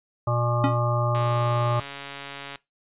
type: harmonic tone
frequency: 120 Hz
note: B2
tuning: 49 cents flat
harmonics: 1 / 3 / 5 / 7 / 9 / 10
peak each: -23 / -36 / -28 / -33 / -32 / -30 dBFS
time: 0.27-1.8 s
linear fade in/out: 5 ms
type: tone with exponential decay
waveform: square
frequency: 277.2 Hz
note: C#4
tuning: in tune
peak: -17 dBFS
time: 0.64-0.8 s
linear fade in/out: 0 ms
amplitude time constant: 34 ms
type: click train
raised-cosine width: 0.2 ms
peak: -18 dBFS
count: 198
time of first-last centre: 1.15-2.557 s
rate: 140 Hz
effects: noise-tail reverb RT60 0.2 s tail -21 dB re dry + resampled to 8000 Hz

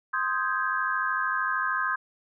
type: chord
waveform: sine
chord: Ab major seventh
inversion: first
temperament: equal with one note detuned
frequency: 1046.5 / 1248.8 / 1568 / 1661.2 Hz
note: C6 / Eb6 / G6 / Ab6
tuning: 0 / +6 / 0 / 0 cents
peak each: -30 / -30 / -29 / -32 dBFS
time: 0.13-1.96 s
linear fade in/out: 10 ms
effects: none

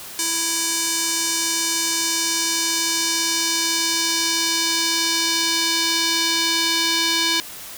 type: tone with band-pass filter sweep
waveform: square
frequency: 330.9 Hz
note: E4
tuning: 7 cents sharp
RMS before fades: -21 dBFS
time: 0.19-7.4 s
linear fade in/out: 0 ms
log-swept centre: 7400 to 4200 Hz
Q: 1.5
effects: white hiss -36 dBFS RMS until 7.77 s

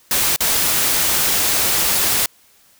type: noise with dropouts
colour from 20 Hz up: white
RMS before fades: -17 dBFS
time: 0.11-2.26 s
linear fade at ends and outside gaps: 2 ms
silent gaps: 0.362-0.405 s
effects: white hiss -53 dBFS RMS until 2.79 s

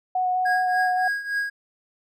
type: tone with vibrato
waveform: sine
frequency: 735 Hz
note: F#5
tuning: 12 cents flat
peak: -20 dBFS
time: 0.15-1.08 s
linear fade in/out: 5 ms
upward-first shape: square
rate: 4.9 Hz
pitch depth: 9 cents each way
type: tone with tremolo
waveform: triangle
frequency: 1642 Hz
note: G#6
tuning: 20 cents flat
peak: -19 dBFS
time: 0.45-1.5 s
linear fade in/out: 10 ms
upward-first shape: triangle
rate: 3.5 Hz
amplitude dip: 80%
effects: none

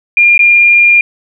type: tone with dropouts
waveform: sine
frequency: 2406 Hz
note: D7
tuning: 41 cents sharp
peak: -3 dBFS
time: 0.17-1.01 s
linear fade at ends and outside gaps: 2 ms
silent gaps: 0.378-0.392 s
effects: none

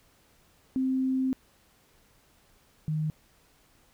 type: tone pair in turn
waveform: sine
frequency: 261.6 / 154.7 Hz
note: C4 / D#3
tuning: 0 / -10 cents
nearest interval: major sixth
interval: 910 cents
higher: first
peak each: -24 / -26 dBFS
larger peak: first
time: 0.76-1.33 / 2.88-3.1 s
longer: first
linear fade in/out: 0 ms
effects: pink hiss -63 dBFS RMS until 3.93 s

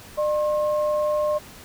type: tone pair together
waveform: sine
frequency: 602 / 1071.5 Hz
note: D5 / C6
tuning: +43 / +41 cents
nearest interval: minor seventh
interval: 998 cents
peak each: -20 / -29 dBFS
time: 0.17-1.39 s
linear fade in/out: 20 ms
effects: pink hiss -44 dBFS RMS until 1.64 s

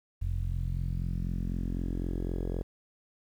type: tone with low-pass filter sweep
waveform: sawtooth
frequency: 43.94 Hz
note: F1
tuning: 11 cents sharp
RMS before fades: -32 dBFS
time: 0.21-2.63 s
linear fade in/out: 10 ms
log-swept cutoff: 93 to 470 Hz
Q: 2.3
effects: 10-bit

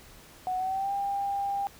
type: tone with pitch glide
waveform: sine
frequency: 740 to 797.7 Hz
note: F#5 to G5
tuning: 0 to +30 cents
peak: -27 dBFS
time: 0.47-1.67 s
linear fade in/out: 0 ms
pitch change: +130 cents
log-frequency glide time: 0.57-0.92 s
effects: pink hiss -52 dBFS RMS until 1.79 s

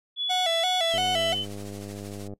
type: tone with pitch glide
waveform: sine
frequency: 3413 to 3041 Hz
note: G#7 to F#7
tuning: +47 to +47 cents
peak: -26 dBFS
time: 0.16-1.46 s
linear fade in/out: 50 ms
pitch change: -200 cents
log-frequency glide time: 0.9-0.97 s
type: tone with vibrato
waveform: 45% pulse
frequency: 698.5 Hz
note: F5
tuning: in tune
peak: -24 dBFS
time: 0.29-1.35 s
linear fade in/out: 20 ms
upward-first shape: square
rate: 2.9 Hz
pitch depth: 88 cents each way
type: noise with tremolo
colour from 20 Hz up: white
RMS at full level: -43 dBFS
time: 0.89-2.28 s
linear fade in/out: 10 ms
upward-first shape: triangle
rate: 13 Hz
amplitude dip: 55%
type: click train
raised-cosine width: 2 ms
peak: -26 dBFS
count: 142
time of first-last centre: 0.94-2.336 s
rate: 101 Hz
effects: noise-tail reverb RT60 0.1 s tail -19 dB re dry + low-pass 10000 Hz 12 dB/octave

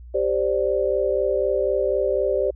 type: chord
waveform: sine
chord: G suspended fourth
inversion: none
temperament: equal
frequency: 392 / 523.3 / 587.3 Hz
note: G4 / C5 / D5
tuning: 0 / 0 / 0 cents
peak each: -23 dBFS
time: 0.14-2.51 s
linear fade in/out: 10 ms
effects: added 60 Hz sine -38 dBFS peak until 2.55 s

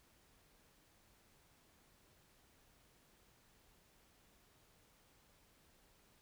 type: silence
effects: pink hiss -70 dBFS RMS until 6.21 s

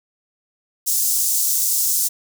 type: high-pass noise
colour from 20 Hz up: pink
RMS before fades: -19 dBFS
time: 0.86-2.09 s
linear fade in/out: 20 ms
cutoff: 6300 Hz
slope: 24 dB/octave
effects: none

